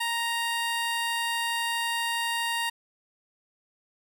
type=tone; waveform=15% pulse; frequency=932.3 Hz; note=A#5; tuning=in tune; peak=-20 dBFS; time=0-2.7 s; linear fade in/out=10 ms; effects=none